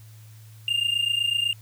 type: tone pair together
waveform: triangle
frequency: 2794 / 2822 Hz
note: F7 / F7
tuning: 0 / +17 cents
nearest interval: unison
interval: 17 cents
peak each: -23 dBFS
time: 0.68-1.53 s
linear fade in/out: 2 ms
effects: added 109 Hz sine -44 dBFS peak until 1.61 s + white hiss -56 dBFS RMS until 1.61 s